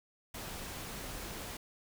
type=noise; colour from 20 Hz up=pink; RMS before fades=-43 dBFS; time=0.34-1.57 s; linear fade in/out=5 ms; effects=none